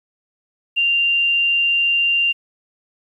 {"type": "tone", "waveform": "sine", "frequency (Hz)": 2783, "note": "F7", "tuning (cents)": -7, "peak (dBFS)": -14, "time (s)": [0.76, 2.33], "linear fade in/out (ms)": 20, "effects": ["9-bit"]}